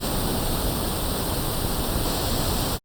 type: noise with comb filter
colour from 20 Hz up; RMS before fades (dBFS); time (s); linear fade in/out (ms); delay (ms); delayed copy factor
pink; -24; 0-2.79; 50; 0.23; +0.7
effects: Opus 48 kbps